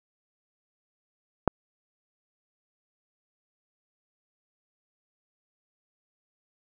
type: click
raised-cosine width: 1 ms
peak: -5 dBFS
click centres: 1.477 s
effects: none